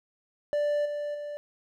triangle tone with level steps, 587.3 Hz, D5, in tune, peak -22 / -28 / -32 dBFS, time 0.53-1.37 s, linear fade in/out 0 ms, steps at 0.85 / 1.14 s, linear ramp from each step 10 ms, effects none

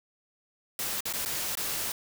white noise with dropouts, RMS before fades -32 dBFS, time 0.79-1.92 s, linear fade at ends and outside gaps 2 ms, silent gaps 1.006-1.054 / 1.127-1.136 / 1.251-1.258 / 1.553-1.572 s, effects none

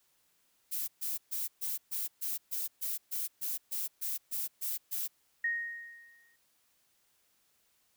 violet noise bursts, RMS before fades -35 dBFS, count 15, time 0.71-5.08 s, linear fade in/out 20 ms, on 170 ms, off 130 ms
sine tone with exponential decay, 1864.7 Hz, A#6, in tune, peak -27 dBFS, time 5.44-6.36 s, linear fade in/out 5 ms, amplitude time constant 200 ms
effects white hiss -72 dBFS RMS until 7.96 s

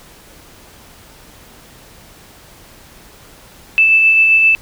sine tone with tremolo, 2637 Hz, E7, in tune, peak -6 dBFS, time 3.78-4.55 s, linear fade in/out 0 ms, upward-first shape sine, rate 7.6 Hz, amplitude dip 25%, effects pink hiss -42 dBFS RMS until 4.61 s

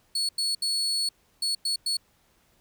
35% pulse tone bursts at uneven times, 4400 Hz, C#8, 14 cents flat, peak -23 dBFS, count 6, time 0.15-0.29 / 0.38-0.55 / 0.62-1.09 / 1.42-1.55 / 1.65-1.76 / 1.86-1.97 s, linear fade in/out 5 ms, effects pink hiss -65 dBFS RMS until 2.6 s

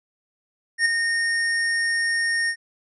square tone with ADSR envelope, 1842 Hz, A#6, 21 cents flat, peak -15 dBFS, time 0.78-2.56 s, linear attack 73 ms, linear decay 12 ms, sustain -6 dB, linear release 71 ms, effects resampled to 24000 Hz

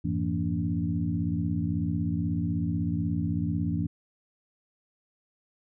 sine tone cluster, 89.8 / 106 / 167.8 / 230.2 / 287.8 Hz, F2 / G#2 / E3 / A#3 / D4, +49 / +36 / +31 / -22 / -35 cents, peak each -32 / -34 / -29 / -34 / -33 dBFS, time 0.04-3.87 s, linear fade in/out 10 ms, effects none

